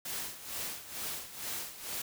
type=noise with tremolo; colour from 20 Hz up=white; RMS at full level=-37 dBFS; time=0.05-2.02 s; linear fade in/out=5 ms; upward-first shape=sine; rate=2.2 Hz; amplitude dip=75%; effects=none